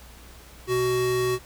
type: tone pair together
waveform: square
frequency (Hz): 124.7 / 373.7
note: B2 / F#4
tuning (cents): +17 / +17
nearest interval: octave + perfect fifth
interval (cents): 1900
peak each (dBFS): -32 / -23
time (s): 0.67-1.39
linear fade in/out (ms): 50
effects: added 60 Hz sine -47 dBFS peak until 1.45 s + pink hiss -49 dBFS RMS until 1.45 s

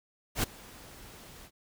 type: noise with ADSR envelope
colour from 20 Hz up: pink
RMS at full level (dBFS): -27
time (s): 0.35-1.51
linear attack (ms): 83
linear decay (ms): 12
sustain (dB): -23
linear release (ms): 61
effects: none

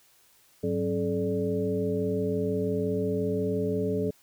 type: tone cluster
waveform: sine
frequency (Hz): 102.8 / 186.3 / 272.1 / 429.3 / 587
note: G#2 / F#3 / C#4 / A4 / D5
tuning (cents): -17 / +12 / -32 / -43 / -1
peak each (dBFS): -34 / -31 / -33 / -28 / -36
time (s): 0.63-4.11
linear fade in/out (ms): 10
effects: white hiss -61 dBFS RMS until 4.22 s

